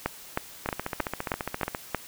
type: two click trains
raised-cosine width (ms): 0.5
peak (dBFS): -14 / -10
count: 17 / 7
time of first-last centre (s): 0.66-1.748 / 0.06-1.947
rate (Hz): 14.7 / 3.18
effects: white hiss -46 dBFS RMS until 2.07 s